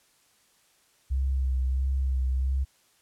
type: tone with vibrato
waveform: sine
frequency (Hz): 65.6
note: C2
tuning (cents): +5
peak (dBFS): -23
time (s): 1.1-2.65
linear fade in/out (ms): 20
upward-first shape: sine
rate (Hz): 1.5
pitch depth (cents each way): 32
effects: white hiss -64 dBFS RMS until 3.01 s + low-pass 11000 Hz 12 dB/octave